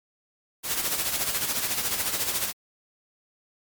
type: noise with tremolo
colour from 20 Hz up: white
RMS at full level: -25 dBFS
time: 0.63-2.53 s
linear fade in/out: 50 ms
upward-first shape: sine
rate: 14 Hz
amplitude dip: 55%
effects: MP3 96 kbps